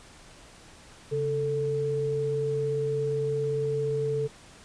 sine tone pair together, 138.16 / 441.3 Hz, C#3 / A4, -5 / +5 cents, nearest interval octave + minor sixth, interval 2010 cents, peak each -31 / -26 dBFS, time 1.11-4.28 s, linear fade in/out 20 ms, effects pink hiss -51 dBFS RMS until 4.64 s + resampled to 22050 Hz

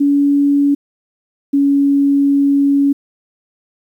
sine tone pair in turn, 284 / 280.6 Hz, C#4 / C#4, +42 / +21 cents, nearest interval unison, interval 21 cents, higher first, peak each -9 dBFS, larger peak neither, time 0-0.75 / 1.53-2.93 s, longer second, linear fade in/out 10 ms, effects 8-bit

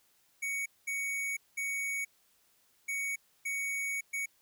square tone bursts at uneven times, 2235 Hz, C#7, 14 cents sharp, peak -33 dBFS, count 6, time 0.42-0.66 / 0.87-1.37 / 1.57-2.05 / 2.88-3.16 / 3.45-4.01 / 4.13-4.26 s, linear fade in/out 10 ms, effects white hiss -69 dBFS RMS until 4.41 s

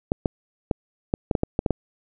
clicks, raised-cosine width 2 ms, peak -7 dBFS, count 10, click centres 0.119 / 0.258 / 0.712 / 1.139 / 1.312 / 1.352 / 1.434 / 1.591 / 1.662 / 1.707 s, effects none

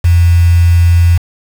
sine tone with quantisation, 86.1 Hz, F2, 24 cents flat, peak -4 dBFS, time 0.04-1.18 s, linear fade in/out 10 ms, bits 4, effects none

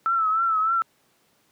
sine tone with vibrato, 1318.5 Hz, E6, in tune, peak -19 dBFS, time 0.06-0.82 s, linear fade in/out 0 ms, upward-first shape triangle, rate 3.3 Hz, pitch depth 73 cents each way, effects pink hiss -64 dBFS RMS until 1.51 s + high-pass 150 Hz 12 dB/octave

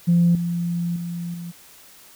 sine tone with level steps, 172.1 Hz, F3, 25 cents flat, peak -12 / -21 / -26 / -30 dBFS, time 0.07-1.52 s, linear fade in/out 20 ms, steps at 0.35 / 0.96 / 1.34 s, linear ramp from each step 2 ms, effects tanh soft clip ceiling -9 dBFS + white hiss -48 dBFS RMS until 2.15 s

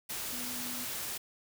sine tone in noise, 246.9 Hz, B3, in tune, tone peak -44 dBFS, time 0.32-0.85 s, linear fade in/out 10 ms, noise white, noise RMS -38 dBFS, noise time 0.09-1.18 s, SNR -9 dB, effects none

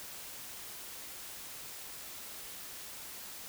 silence, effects white hiss -46 dBFS RMS until 3.48 s

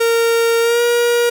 45% pulse tone with pitch glide, 461.9 to 476.3 Hz, A#4 to A#4, -16 to +37 cents, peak -12 dBFS, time 0-1.3 s, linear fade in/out 10 ms, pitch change +53 cents, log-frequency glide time 0.61-0.81 s, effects none

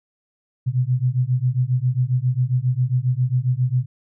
sine beating tone pair, 122.7 / 130.1 Hz, B2 / C3, -11 / -9 cents, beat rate 7.4 Hz, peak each -20 / -20 dBFS, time 0.66-3.86 s, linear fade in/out 20 ms, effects none

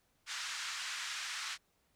pink band-pass noise, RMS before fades -41 dBFS, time 0.26-1.58 s, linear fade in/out 50 ms, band 1300 to 7400 Hz, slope 24 dB/octave, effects pink hiss -75 dBFS RMS until 1.95 s

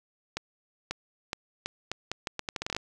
accelerating click train, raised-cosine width 0.2 ms, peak -14 dBFS, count 16, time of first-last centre 0.37-2.765 s, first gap 540 ms, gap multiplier 0.78, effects none

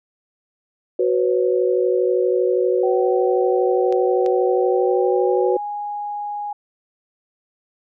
sine chord, F# suspended fourth, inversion none, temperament equal with one note detuned, 370 / 493.9 / 546.4 Hz, F#4 / B4 / C#5, 0 / 0 / -25 cents, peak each -18 / -19 / -24 dBFS, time 0.99-5.57 s, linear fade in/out 5 ms
sine tone with pitch glide, 762 to 826.2 Hz, G5 to G#5, -49 to -9 cents, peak -24 dBFS, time 2.83-6.53 s, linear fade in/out 5 ms, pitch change +140 cents, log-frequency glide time 4.58-5.49 s
clicks, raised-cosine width 0.2 ms, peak -19 dBFS, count 2, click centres 3.925 / 4.262 s
effects none

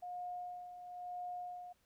sine tone with tremolo, 716 Hz, F5, 43 cents sharp, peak -40 dBFS, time 0.02-1.73 s, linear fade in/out 10 ms, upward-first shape sine, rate 1 Hz, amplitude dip 60%, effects pink hiss -75 dBFS RMS until 1.85 s

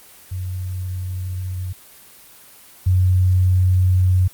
sine tone pair in turn, 91.9 / 91.9 Hz, F#2 / F#2, -11 / -11 cents, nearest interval unison, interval 0 cents, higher neither, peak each -23 / -12 dBFS, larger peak second, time 0.31-1.73 / 2.86-4.28 s, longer neither, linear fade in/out 10 ms, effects white hiss -45 dBFS RMS until 4.33 s + Opus 24 kbps

